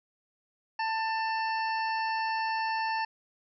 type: harmonic tone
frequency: 890 Hz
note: A5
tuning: 20 cents sharp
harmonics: 1 / 2 / 3 / 5 / 6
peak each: -29 / -35 / -39 / -43 / -45 dBFS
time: 0.79-3.05 s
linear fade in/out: 5 ms
effects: none